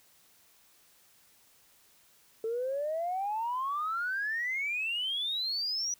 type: exponential sweep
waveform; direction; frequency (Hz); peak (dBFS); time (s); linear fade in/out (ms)
sine; up; 440 to 5920; -29; 2.44-5.94; 2
effects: tanh soft clip ceiling -25 dBFS + white hiss -63 dBFS RMS until 5.99 s